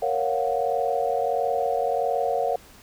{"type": "chord", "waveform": "sine", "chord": "Gb major seventh", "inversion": "first", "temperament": "equal with one note detuned", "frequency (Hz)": [466.2, 551.8, 698.5, 740], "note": ["Bb4", "Db5", "F5", "Gb5"], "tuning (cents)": [0, -8, 0, 0], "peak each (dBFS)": -27, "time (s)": [0.02, 2.56], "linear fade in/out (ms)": 5, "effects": ["pink hiss -50 dBFS RMS until 2.82 s"]}